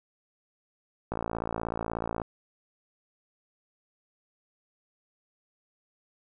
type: click train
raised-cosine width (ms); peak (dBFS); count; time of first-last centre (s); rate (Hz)
1; -17; 63; 1.12-2.217; 56.5
effects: none